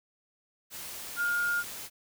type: tone in noise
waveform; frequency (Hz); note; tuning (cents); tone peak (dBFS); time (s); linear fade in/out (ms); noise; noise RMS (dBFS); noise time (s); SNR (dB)
sine; 1418; F6; +26; -26; 1.16-1.64; 50; white; -41; 0.7-1.9; +12
effects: none